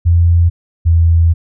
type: tone pair in turn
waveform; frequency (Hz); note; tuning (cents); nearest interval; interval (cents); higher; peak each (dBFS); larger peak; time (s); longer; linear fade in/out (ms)
sine; 85.3 / 83.26; F2 / E2; -40 / +18; unison; 42; first; -6; neither; 0.05-0.5 / 0.85-1.34; second; 20
effects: none